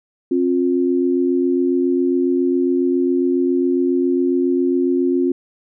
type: tone pair together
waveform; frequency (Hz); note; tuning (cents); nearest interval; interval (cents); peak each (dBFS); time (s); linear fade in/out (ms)
sine; 267.5 / 354.8; C4 / F4; +38 / +27; perfect fourth; 489; -17; 0.31-5.32; 5
effects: none